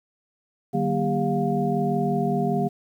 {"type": "tone cluster", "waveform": "sine", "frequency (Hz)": [150, 191.3, 236.6, 401.7, 707], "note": ["D3", "G3", "A#3", "G4", "F5"], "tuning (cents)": [37, -42, 26, 42, 21], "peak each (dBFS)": -27, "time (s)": [0.73, 2.69], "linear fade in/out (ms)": 20, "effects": ["9-bit"]}